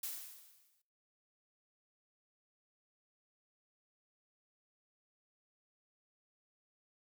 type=noise with exponential decay; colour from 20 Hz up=blue; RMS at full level=-39 dBFS; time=0.03-0.82 s; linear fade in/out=5 ms; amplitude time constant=170 ms; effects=noise-tail reverb RT60 0.7 s tail -24 dB re dry